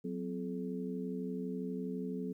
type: harmonic tone with a mistuned harmonic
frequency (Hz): 85.5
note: F2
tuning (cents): -36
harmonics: 2 / 3 / 4 / 5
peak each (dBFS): -39 / -40 / -53 / -42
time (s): 0.04-2.33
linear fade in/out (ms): 10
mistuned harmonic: 2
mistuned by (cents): +130
effects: 12-bit